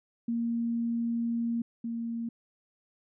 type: tone pair in turn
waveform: sine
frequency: 233.1 / 231.6 Hz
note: A#3 / A#3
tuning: 0 / -11 cents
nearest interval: unison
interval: 11 cents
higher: first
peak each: -27 / -31 dBFS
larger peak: first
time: 0.28-1.62 / 1.84-2.29 s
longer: first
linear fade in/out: 5 ms
effects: none